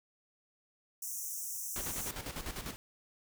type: high-pass noise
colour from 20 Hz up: pink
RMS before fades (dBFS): -40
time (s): 1.02-2.11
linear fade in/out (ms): 5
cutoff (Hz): 5700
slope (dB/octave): 96
type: noise with tremolo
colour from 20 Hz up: pink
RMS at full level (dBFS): -40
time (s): 1.76-2.76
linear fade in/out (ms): 0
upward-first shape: square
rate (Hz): 10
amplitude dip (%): 60
effects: none